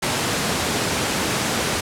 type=high-pass noise; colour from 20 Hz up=pink; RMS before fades=-22 dBFS; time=0.02-1.81 s; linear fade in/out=10 ms; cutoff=120 Hz; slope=12 dB/octave; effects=low-pass 10000 Hz 12 dB/octave